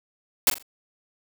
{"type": "noise with echo", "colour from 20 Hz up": "white", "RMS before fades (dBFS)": -17, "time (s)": [0.47, 0.5], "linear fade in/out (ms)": 2, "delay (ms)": 42, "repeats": 3, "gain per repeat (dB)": -11, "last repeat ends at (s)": 0.626, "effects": []}